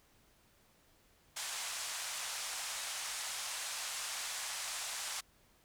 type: band-pass noise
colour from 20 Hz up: white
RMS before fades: -41 dBFS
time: 1.36-5.21 s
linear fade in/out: 10 ms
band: 670 to 9300 Hz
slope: 24 dB/octave
effects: pink hiss -68 dBFS RMS until 5.64 s